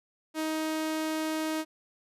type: tone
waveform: sawtooth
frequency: 314.3 Hz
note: D#4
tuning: 18 cents sharp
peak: -25 dBFS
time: 0.34-1.65 s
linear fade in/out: 50 ms
effects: resampled to 32000 Hz